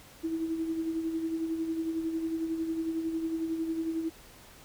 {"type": "tone with tremolo", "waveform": "sine", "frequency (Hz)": 325.3, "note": "E4", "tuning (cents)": -23, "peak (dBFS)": -27, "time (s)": [0.23, 4.1], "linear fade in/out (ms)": 20, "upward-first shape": "sine", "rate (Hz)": 11, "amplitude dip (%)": 50, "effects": ["pink hiss -53 dBFS RMS until 4.64 s"]}